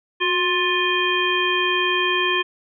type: harmonic tone with a mistuned harmonic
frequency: 352.2 Hz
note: F4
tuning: 15 cents sharp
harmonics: 1 / 3 / 5 / 7 / 9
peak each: -24 / -24 / -24 / -24 / -24 dBFS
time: 0.2-2.43 s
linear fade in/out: 20 ms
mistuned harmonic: 1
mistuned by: +57 cents
effects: none